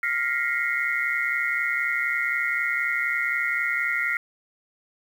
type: tone cluster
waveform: sine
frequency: 1401 / 1881 / 2032 / 2156 Hz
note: F6 / A#6 / B6 / C#7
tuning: +5 / +15 / +49 / -49 cents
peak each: -28 dBFS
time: 0.03-4.17 s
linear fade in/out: 2 ms
effects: 8-bit